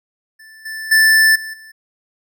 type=tone with level steps; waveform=square; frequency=1761 Hz; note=A6; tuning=1 cent sharp; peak=-40 / -26 / -9 / -27 / -38 dBFS; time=0.39-1.72 s; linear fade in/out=10 ms; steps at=0.65 / 0.91 / 1.35 / 1.53 s; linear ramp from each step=10 ms; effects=none